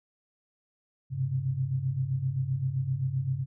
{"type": "tone cluster", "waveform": "sine", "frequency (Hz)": [99.9, 127.4, 135.1], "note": ["G2", "C3", "C#3"], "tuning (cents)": [33, -46, -44], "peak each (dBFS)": [-36, -33, -28], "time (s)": [1.1, 3.46], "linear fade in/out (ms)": 50, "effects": []}